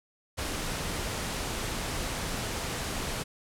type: noise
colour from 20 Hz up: pink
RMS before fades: -33 dBFS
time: 0.37-3.24 s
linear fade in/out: 20 ms
effects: low-pass 11000 Hz 12 dB/octave